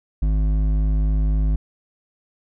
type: tone with hard clipping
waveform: sine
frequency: 51.91 Hz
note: G#1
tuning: in tune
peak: -18 dBFS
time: 0.22-1.56 s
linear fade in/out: 5 ms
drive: 9 dB
effects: none